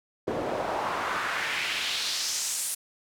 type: noise with band-pass filter sweep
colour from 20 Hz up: pink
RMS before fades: -30 dBFS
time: 0.27-2.75 s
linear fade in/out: 10 ms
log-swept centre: 420 to 10000 Hz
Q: 1.8
effects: none